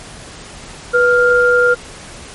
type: tone pair together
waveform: sine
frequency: 490 / 1401.2 Hz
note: B4 / F6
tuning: -14 / +5 cents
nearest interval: octave + tritone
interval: 1819 cents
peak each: -11 dBFS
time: 0.93-1.75 s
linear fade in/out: 20 ms
effects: pink hiss -34 dBFS RMS until 2.34 s + MP3 48 kbps